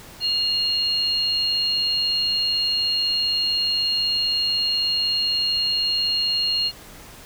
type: tone pair together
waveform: sine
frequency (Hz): 2837 / 4251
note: F7 / C8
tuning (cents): +27 / +27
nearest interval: perfect fifth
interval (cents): 700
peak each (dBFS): -26 / -20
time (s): 0.2-6.72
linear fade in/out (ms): 50
effects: pink hiss -43 dBFS RMS until 7.25 s